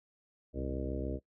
harmonic tone with a mistuned harmonic, 67 Hz, C2, 42 cents sharp, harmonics 1 / 2 / 3 / 4 / 5 / 6 / 7 / 8 / 9, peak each -38 / -44 / -45 / -41 / -42 / -46 / -43 / -50 / -45 dBFS, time 0.53-1.2 s, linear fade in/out 50 ms, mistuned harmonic 2, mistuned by -100 cents, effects noise-tail reverb RT60 0.1 s tail -18 dB re dry

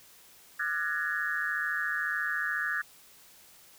sine tone cluster, 1202 / 1383 / 1485 / 1682 / 1836 Hz, D6 / F6 / F#6 / G#6 / A#6, +40 / -17 / +6 / +22 / -27 cents, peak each -40 / -39 / -35 / -31 / -36 dBFS, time 0.59-2.82 s, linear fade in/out 10 ms, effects white hiss -56 dBFS RMS until 3.78 s

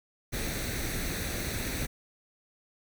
pink noise with comb filter, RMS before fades -33 dBFS, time 0.32-1.87 s, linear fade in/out 20 ms, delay 0.49 ms, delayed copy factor +0.6, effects none

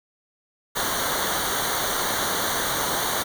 pink noise with comb filter, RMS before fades -25 dBFS, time 0.75-3.24 s, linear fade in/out 20 ms, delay 0.39 ms, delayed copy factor -0.85, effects none

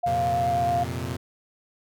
sine tone with vibrato, 698.5 Hz, F5, in tune, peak -21 dBFS, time 0.03-0.84 s, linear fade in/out 10 ms, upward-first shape triangle, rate 9.3 Hz, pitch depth 15 cents each way
sawtooth chord, F suspended fourth, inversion none, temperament equal, 87.31 / 116.54 / 130.81 Hz, F2 / Bb2 / C3, 0 / 0 / 0 cents, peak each -29 dBFS, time 0.06-1.17 s, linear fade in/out 10 ms
effects none

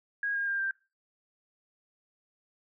sine tone with pitch steps, 1642 / 1620.3 / 1598.9 / 1577.8 Hz, G#6 / G#6 / G6 / G6, -20 / -43 / +34 / +11 cents, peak -28 dBFS, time 0.23-0.71 s, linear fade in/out 2 ms, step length 120 ms, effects noise-tail reverb RT60 0.3 s tail -22 dB re dry

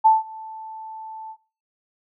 sine tone with ADSR envelope, 880 Hz, A5, in tune, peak -9 dBFS, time 0.04-1.37 s, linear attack 19 ms, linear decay 170 ms, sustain -24 dB, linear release 67 ms, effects noise-tail reverb RT60 0.4 s tail -22 dB re dry

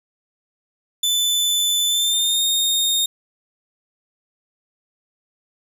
sawtooth tone with pitch glide, 3511 to 3688 Hz, A7 to A#7, -4 to -19 cents, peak -14 dBFS, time 1.03-3.06 s, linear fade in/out 5 ms, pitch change +85 cents, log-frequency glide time 1.87-2.43 s, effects 8-bit

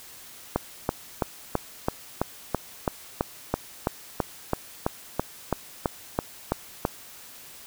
click train, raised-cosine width 1 ms, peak -8 dBFS, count 20, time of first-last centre 0.56-6.851 s, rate 3.02 Hz, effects white hiss -46 dBFS RMS until 7.66 s

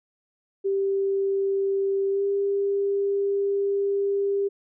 sine tone with pitch glide, 392 to 398.6 Hz, G4 to G4, 0 to +29 cents, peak -21 dBFS, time 0.64-4.49 s, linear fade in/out 20 ms, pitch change +29 cents, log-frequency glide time 2.1-2.23 s, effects none

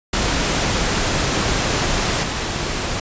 pink noise with level steps, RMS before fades -19 / -23 dBFS, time 0.13-3 s, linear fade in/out 5 ms, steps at 2.23 s, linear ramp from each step 5 ms, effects resampled to 16000 Hz

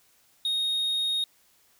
triangle tone, 3727 Hz, A#7, 1 cent flat, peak -23 dBFS, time 0.45-1.24 s, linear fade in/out 2 ms, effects white hiss -63 dBFS RMS until 1.79 s

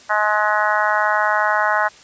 harmonic tone, 211.3 Hz, G#3, 30 cents sharp, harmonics 3 / 4 / 5 / 6 / 7 / 8 / 9, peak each -23 / -21 / -22 / -24 / -21 / -26 / -26 dBFS, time 0.09-1.89 s, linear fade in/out 20 ms, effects white hiss -45 dBFS RMS until 2.03 s + resampled to 16000 Hz

